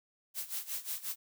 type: noise with tremolo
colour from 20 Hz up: blue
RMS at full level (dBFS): -36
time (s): 0.34-1.16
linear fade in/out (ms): 50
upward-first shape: sine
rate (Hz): 5.6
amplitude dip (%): 85
effects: none